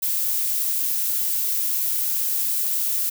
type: noise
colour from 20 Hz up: violet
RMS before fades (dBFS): -23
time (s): 0.02-3.1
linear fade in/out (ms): 10
effects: none